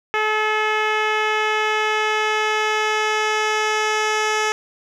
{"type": "tone with low-pass filter sweep", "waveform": "10% pulse", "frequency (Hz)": 430, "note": "A4", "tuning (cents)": -40, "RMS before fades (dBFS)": -20, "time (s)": [0.14, 4.52], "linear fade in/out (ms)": 0, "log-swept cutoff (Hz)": [2600, 6000], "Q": 1.1, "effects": ["8-bit"]}